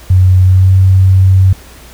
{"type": "tone with pitch glide", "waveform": "sine", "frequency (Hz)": [92.5, 94.55], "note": ["F#2", "F#2"], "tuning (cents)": [0, 38], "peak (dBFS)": -3, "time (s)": [0.1, 1.53], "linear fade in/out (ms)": 5, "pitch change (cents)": 38, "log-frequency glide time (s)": [0.43, 0.73], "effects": ["added 60 Hz sine -36 dBFS peak until 1.93 s", "pink hiss -37 dBFS RMS until 1.93 s"]}